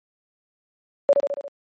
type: tone with echo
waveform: sine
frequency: 565 Hz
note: C#5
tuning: 33 cents sharp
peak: -10 dBFS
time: 1.09-1.13 s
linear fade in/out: 0 ms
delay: 70 ms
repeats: 5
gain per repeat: -4 dB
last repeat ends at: 1.48 s
effects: high-pass 300 Hz 12 dB/octave + MP3 32 kbps